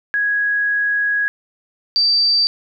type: tone pair in turn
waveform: sine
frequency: 1661.2 / 4654 Hz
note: G#6 / D8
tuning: 0 / -17 cents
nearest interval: octave + tritone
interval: 1783 cents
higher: second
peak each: -15 / -12 dBFS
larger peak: second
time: 0.14-1.28 / 1.96-2.47 s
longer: first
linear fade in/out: 0 ms
effects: none